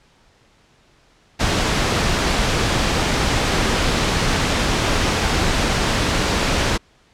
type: noise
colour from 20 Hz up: pink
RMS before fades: -18 dBFS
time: 1.39-6.78 s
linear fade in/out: 20 ms
effects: pink hiss -55 dBFS RMS until 7.13 s + low-pass 6000 Hz 12 dB/octave